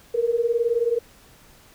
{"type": "beating tone pair", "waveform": "sine", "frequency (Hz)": [457, 476], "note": ["A#4", "A#4"], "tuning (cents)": [-34, 36], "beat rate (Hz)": 19, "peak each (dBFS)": [-23, -21], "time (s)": [0.14, 0.99], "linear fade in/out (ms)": 10, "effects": ["pink hiss -52 dBFS RMS until 1.74 s"]}